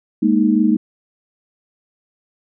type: chord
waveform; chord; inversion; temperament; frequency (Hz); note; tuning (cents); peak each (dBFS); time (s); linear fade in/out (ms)
sine; Ab suspended second; none; equal; 207.7 / 233.1 / 311.1; Ab3 / Bb3 / Eb4; 0 / 0 / 0; -16; 0.22-0.77; 10
effects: none